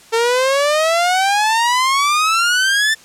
sawtooth exponential sweep, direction up, 448.2 to 1791 Hz, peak -9 dBFS, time 0.12-2.95 s, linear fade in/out 20 ms, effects white hiss -44 dBFS RMS until 3.04 s + low-pass 9000 Hz 12 dB/octave

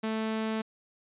sawtooth tone, 220 Hz, A3, in tune, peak -25 dBFS, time 0.03-0.62 s, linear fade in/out 10 ms, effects resampled to 8000 Hz

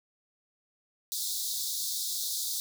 pink high-pass noise, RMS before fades -33 dBFS, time 1.12-2.6 s, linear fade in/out 0 ms, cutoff 3600 Hz, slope 96 dB/octave, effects none

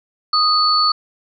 sine tone pair together, 1244.5 / 4454 Hz, D#6 / C#8, 0 / +7 cents, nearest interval octave + minor seventh, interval 2207 cents, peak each -15 dBFS, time 0.33-0.92 s, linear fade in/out 5 ms, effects none

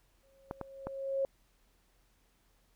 sine tone with exponential growth, 543 Hz, C#5, 36 cents flat, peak -27 dBFS, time 0.23-1.25 s, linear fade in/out 1 ms, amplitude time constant 220 ms
clicks, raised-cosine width 1 ms, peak -22 / -23 / -22 dBFS, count 3, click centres 0.511 / 0.613 / 0.87 s
effects added 42 Hz sine -70 dBFS peak until 2.75 s + pink hiss -72 dBFS RMS until 2.75 s

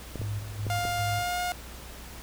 clicks, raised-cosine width 2 ms, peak -22 dBFS, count 4, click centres 0.157 / 0.216 / 0.667 / 0.852 s
sine tone with tremolo, 103.83 Hz, G#2, in tune, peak -29 dBFS, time 0.19-1.23 s, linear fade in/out 5 ms, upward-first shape square, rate 2.5 Hz, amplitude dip 55%
sawtooth tone with pitch glide, 704 to 714.2 Hz, F5 to F5, +14 to +39 cents, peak -24 dBFS, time 0.7-1.52 s, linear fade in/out 0 ms, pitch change +25 cents, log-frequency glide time 1.11-1.4 s
effects added 60 Hz sine -44 dBFS peak until 2.22 s + pink hiss -45 dBFS RMS until 2.22 s

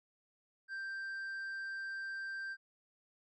triangle tone with tanh clipping, 1573 Hz, G6, 6 cents sharp, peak -40 dBFS, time 0.68-2.57 s, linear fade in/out 50 ms, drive 8 dB, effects none

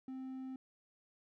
triangle tone, 261.6 Hz, C4, in tune, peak -40 dBFS, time 0.08-0.56 s, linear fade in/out 2 ms, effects none

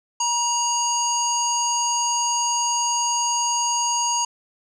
square tone with low-pass filter, 950 Hz, A#5, 33 cents sharp, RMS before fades -22 dBFS, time 0.2-4.25 s, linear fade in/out 5 ms, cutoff 6600 Hz, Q 7.3, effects none

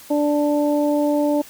harmonic tone, 293.7 Hz, D4, in tune, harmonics 1 / 2 / 3, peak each -18 / -20 / -28 dBFS, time 0.1-1.42 s, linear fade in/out 10 ms, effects white hiss -43 dBFS RMS until 1.49 s

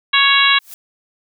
harmonic tone, 555 Hz, C#5, 2 cents sharp, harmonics 2 / 3 / 4 / 5 / 6 / 7, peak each -17 / -17 / -17 / -17 / -17 / -17 dBFS, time 0.13-0.59 s, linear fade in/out 10 ms
blue noise with exponential growth, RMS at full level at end -31 dBFS, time 0.54-0.74 s, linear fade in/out 1 ms, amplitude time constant 43 ms
effects none

